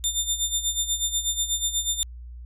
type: tone with tremolo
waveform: 20% pulse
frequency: 3600 Hz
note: A7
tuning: 39 cents sharp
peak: -15 dBFS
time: 0.04-2.03 s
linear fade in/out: 0 ms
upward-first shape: sine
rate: 8.2 Hz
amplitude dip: 75%
effects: added 60 Hz sine -37 dBFS peak until 2.45 s